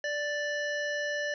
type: harmonic tone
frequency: 587.3 Hz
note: D5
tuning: in tune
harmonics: 1 / 3 / 5 / 7 / 9 / 10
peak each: -33 / -32 / -43 / -48 / -48 / -48 dBFS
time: 0.04-1.34 s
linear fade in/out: 2 ms
effects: none